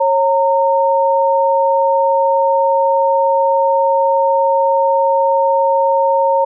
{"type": "tone pair together", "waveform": "sine", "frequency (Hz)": [546, 918.3], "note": ["C#5", "A#5"], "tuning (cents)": [-26, -26], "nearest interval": "major sixth", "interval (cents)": 900, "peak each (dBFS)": -13, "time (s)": [0, 6.45], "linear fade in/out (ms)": 10, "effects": []}